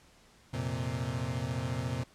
35% pulse chord, F suspended fourth, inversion none, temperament equal, 87.31 / 116.54 / 130.81 Hz, F2 / Bb2 / C3, 0 / 0 / 0 cents, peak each -38 / -34 / -33 dBFS, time 0.53-2.04 s, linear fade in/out 10 ms, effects pink hiss -61 dBFS RMS until 2.14 s + low-pass 9000 Hz 12 dB/octave

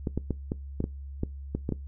clicks, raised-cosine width 3 ms, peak -15 dBFS, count 10, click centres 0.072 / 0.176 / 0.307 / 0.519 / 0.804 / 0.841 / 1.234 / 1.55 / 1.691 / 1.723 s, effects noise-tail reverb RT60 0.2 s tail -21 dB re dry + added 69 Hz sine -37 dBFS peak until 1.87 s

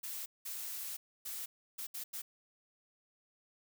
blue noise bursts at uneven times, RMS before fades -42 dBFS, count 6, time 0.03-0.26 / 0.45-0.97 / 1.25-1.46 / 1.78-1.87 / 1.94-2.04 / 2.13-2.22 s, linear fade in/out 10 ms, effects none

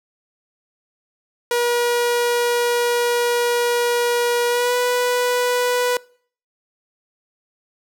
sawtooth tone with pitch glide, 480 to 492.4 Hz, B4 to B4, -49 to -5 cents, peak -13 dBFS, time 1.51-5.97 s, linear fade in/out 2 ms, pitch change +44 cents, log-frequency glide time 4.48-4.75 s, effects noise-tail reverb RT60 0.5 s tail -23 dB re dry

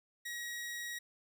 sawtooth tone, 1902 Hz, A#6, 34 cents sharp, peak -36 dBFS, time 0.25-0.99 s, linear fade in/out 10 ms, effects none

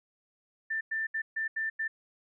sine tone bursts at uneven times, 1780 Hz, A6, 20 cents sharp, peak -29 dBFS, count 6, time 0.7-0.81 / 0.91-1.07 / 1.14-1.22 / 1.36-1.48 / 1.56-1.7 / 1.79-1.88 s, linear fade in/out 10 ms, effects none

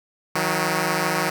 5% pulse tone pair together, 158.22 / 183.4 Hz, D#3 / F#3, +29 / -15 cents, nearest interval minor third, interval 256 cents, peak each -12 dBFS, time 0.35-1.3 s, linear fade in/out 5 ms, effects none

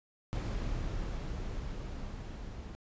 brown noise with level ramp, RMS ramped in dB -34 to -43 dBFS, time 0.33-2.75 s, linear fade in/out 0 ms, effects resampled to 16000 Hz

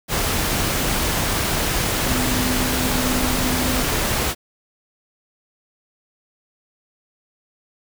sine tone in noise, 252.7 Hz, B3, 40 cents sharp, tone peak -24 dBFS, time 2.04-3.84 s, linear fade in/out 50 ms, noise pink, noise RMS -21 dBFS, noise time 0.08-4.35 s, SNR -6 dB, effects none

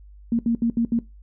sine tone bursts at uneven times, 232.2 Hz, A#3, 7 cents flat, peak -17 dBFS, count 5, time 0.32-0.39 / 0.46-0.55 / 0.62-0.7 / 0.77-0.85 / 0.92-0.99 s, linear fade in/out 2 ms, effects noise-tail reverb RT60 0.2 s tail -19 dB re dry + added 50 Hz sine -43 dBFS peak until 1.22 s

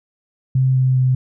sine tone with pitch steps, 130.81 / 129.68 / 128.56 Hz, C3 / C3 / C3, 0 / -15 / -30 cents, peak -12 dBFS, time 0.55-1.15 s, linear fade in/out 5 ms, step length 200 ms, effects none

